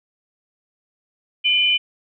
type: tone pair together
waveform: sine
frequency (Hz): 2400 / 3024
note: D7 / F#7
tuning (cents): +37 / +37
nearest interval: major third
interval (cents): 400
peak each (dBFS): -19 / -16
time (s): 1.44-1.78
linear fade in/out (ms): 20
effects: none